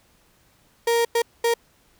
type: tone bursts at uneven times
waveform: 35% pulse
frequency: 467 Hz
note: A#4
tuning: 3 cents sharp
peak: -16 dBFS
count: 3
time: 0.87-1.05 / 1.15-1.22 / 1.44-1.54 s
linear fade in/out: 5 ms
effects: pink hiss -60 dBFS RMS until 1.99 s